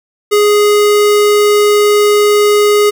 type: tone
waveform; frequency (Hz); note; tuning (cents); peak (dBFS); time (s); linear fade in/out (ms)
square; 415.3; G#4; 0; -7; 0.31-2.91; 20
effects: none